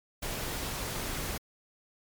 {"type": "noise", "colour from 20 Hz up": "pink", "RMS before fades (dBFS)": -35, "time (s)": [0.22, 1.38], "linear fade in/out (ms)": 10, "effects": ["MP3 96 kbps"]}